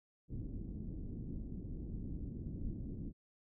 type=low-pass noise; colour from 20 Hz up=pink; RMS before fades=-43 dBFS; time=0.28-3.13 s; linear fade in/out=50 ms; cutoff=300 Hz; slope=24 dB/octave; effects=none